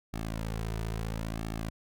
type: tone with flanger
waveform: sawtooth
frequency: 55 Hz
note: A1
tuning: in tune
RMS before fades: -35 dBFS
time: 0.13-1.7 s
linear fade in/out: 10 ms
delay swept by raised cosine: 2 to 3.7 ms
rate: 0.74 Hz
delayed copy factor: -0.75
effects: none